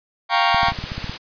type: chord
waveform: sawtooth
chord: G half-diminished seventh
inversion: third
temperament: equal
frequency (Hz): 698.5 / 784 / 932.3 / 1108.7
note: F5 / G5 / Bb5 / Db6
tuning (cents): 0 / 0 / 0 / 0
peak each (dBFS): -17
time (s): 0.29-0.73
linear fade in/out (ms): 50
type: clicks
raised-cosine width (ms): 5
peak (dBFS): -16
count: 10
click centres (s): 0.545 / 0.632 / 0.685 / 0.72 / 0.788 / 0.84 / 0.919 / 0.98 / 1.043 / 1.095
type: noise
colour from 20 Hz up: white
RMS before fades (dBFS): -29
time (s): 0.6-1.18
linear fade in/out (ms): 20
effects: resampled to 11025 Hz